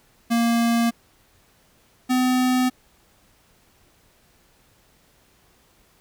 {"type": "tone pair in turn", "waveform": "square", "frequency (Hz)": [233.1, 253.7], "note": ["A#3", "B3"], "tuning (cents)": [0, 47], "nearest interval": "minor second", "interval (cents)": 147, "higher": "second", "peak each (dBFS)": -18, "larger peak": "neither", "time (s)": [[0.3, 0.91], [2.09, 2.7]], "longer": "neither", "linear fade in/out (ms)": 20, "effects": ["pink hiss -59 dBFS RMS until 6 s"]}